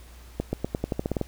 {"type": "accelerating click train", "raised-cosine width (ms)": 2, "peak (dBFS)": -12, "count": 11, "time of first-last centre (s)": [0.4, 1.213], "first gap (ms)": 130, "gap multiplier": 0.89, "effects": ["added 60 Hz sine -45 dBFS peak until 1.27 s", "pink hiss -53 dBFS RMS until 1.27 s"]}